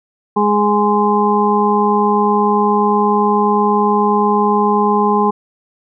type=harmonic tone; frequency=207.7 Hz; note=G#3; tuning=in tune; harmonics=1 / 2 / 4 / 5; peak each=-16 / -16 / -16 / -16 dBFS; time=0.36-5.31 s; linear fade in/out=10 ms; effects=none